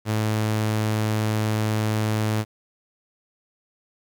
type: tone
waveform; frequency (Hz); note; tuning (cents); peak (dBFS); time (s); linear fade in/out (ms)
sawtooth; 108.2; A2; -29; -17; 0.05-2.45; 50
effects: 9-bit